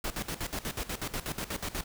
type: noise with tremolo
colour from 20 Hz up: pink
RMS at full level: -34 dBFS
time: 0.04-1.84 s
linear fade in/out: 5 ms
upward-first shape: square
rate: 8.2 Hz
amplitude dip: 80%
effects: none